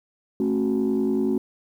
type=chord; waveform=sine; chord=F# minor; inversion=first; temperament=equal with one note detuned; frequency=220 / 270.5 / 370 Hz; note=A3 / C#4 / F#4; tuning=0 / -42 / 0 cents; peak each=-23 dBFS; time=0.4-1.38 s; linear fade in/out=2 ms; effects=tanh soft clip ceiling -15 dBFS + 9-bit